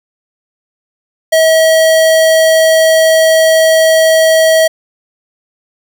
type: tone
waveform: square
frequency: 642 Hz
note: E5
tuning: 46 cents flat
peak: -6 dBFS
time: 1.32-4.68 s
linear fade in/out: 10 ms
effects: none